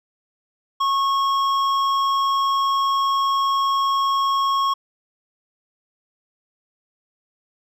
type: tone with hard clipping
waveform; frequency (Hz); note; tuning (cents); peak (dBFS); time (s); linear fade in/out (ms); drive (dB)
sine; 1095; C#6; -22; -19; 0.8-4.74; 10; 9
effects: none